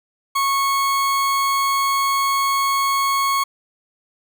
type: tone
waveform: 40% pulse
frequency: 1100 Hz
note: C#6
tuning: 14 cents flat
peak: -16 dBFS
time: 0.35-3.44 s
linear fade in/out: 10 ms
effects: none